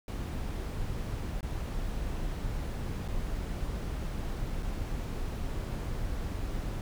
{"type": "noise with dropouts", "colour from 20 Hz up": "brown", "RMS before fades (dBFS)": -34, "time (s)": [0.08, 6.81], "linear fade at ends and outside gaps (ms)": 1, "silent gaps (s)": [[1.408, 1.429], [3.079, 3.085], [4.625, 4.629]], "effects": []}